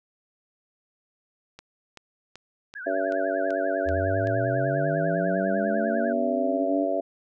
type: click train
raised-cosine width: 0.2 ms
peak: -25 dBFS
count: 8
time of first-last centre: 1.59-4.272 s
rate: 2.61 Hz
type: tone with vibrato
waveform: sine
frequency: 1568 Hz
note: G6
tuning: in tune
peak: -34 dBFS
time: 2.75-6.13 s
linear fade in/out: 10 ms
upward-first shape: triangle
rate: 10 Hz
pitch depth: 170 cents each way
type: harmonic tone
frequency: 95.7 Hz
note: G2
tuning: 41 cents flat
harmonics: 3 / 4 / 5 / 6 / 7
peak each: -32 / -33 / -35 / -29 / -26 dBFS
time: 2.86-7.01 s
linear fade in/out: 10 ms
type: linear sweep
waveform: sine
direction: up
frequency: 77.78 to 292.7 Hz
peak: -27 dBFS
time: 3.85-6.87 s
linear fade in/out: 50 ms
effects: none